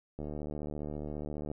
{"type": "click train", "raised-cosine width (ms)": 2, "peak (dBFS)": -26, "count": 100, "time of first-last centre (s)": [0.19, 1.515], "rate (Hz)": 74.7, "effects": []}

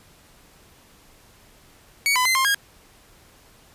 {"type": "tone with pitch steps", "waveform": "sawtooth", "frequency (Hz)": [2248, 1005, 2066, 1059, 1632], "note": ["C#7", "B5", "C7", "C6", "G#6"], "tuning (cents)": [24, 30, -22, 21, -31], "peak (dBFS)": -14, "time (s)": [2.06, 2.545], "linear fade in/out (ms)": 0, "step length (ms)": 97, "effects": ["pink hiss -53 dBFS RMS until 3.74 s", "resampled to 32000 Hz"]}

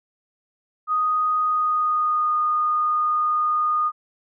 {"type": "tone with pitch glide", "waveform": "sine", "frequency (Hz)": [1244.5, 1227.4], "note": ["D#6", "D#6"], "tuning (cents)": [0, -24], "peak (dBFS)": -18, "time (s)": [0.87, 3.92], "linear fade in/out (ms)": 50, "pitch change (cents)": -24, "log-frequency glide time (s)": [1.42, 2.37], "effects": []}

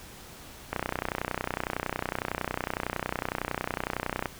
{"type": "click train", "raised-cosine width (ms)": 0.5, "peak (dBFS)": -13, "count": 110, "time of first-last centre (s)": [0.73, 4.258], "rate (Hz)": 30.9, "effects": ["pink hiss -47 dBFS RMS until 4.39 s"]}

